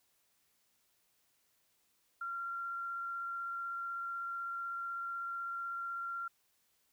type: tone with vibrato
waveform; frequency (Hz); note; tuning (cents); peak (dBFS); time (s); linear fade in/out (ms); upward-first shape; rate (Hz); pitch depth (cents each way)
sine; 1377; F6; -25; -37; 2.21-6.28; 5; triangle; 16; 8
effects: white hiss -75 dBFS RMS until 6.92 s